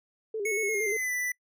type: tone with vibrato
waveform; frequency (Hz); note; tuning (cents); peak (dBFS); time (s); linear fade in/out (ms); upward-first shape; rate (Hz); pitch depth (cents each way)
sine; 420.9; G#4; +23; -29; 0.34-0.97; 5; square; 8.6; 77
type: tone with pitch glide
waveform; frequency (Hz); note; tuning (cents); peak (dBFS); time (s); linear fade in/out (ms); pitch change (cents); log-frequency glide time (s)
square; 2200 to 1982.8; C#7 to B6; -14 to +6; -29; 0.45-1.32; 5; -180; 0.64-1.12
effects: noise-tail reverb RT60 0.1 s tail -24 dB re dry